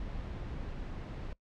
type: noise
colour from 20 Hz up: brown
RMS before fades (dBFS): -40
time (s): 0-1.33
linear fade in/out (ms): 2
effects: noise-tail reverb RT60 0.1 s tail -21 dB re dry + low-pass 4000 Hz 12 dB/octave